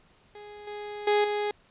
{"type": "tone with level steps", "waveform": "30% pulse", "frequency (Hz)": 415.3, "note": "G#4", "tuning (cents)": 0, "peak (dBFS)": [-40, -33, -18, -24], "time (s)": [0.35, 1.51], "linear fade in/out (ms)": 2, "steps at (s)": [0.67, 1.07, 1.24], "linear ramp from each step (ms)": 5, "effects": ["pink hiss -61 dBFS RMS until 1.7 s", "resampled to 8000 Hz"]}